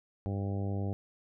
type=harmonic tone; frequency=99 Hz; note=G2; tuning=18 cents sharp; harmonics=1 / 2 / 3 / 4 / 5 / 6 / 7 / 8; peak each=-32 / -38 / -42 / -44 / -46 / -48 / -49 / -50 dBFS; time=0.26-0.93 s; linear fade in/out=0 ms; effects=none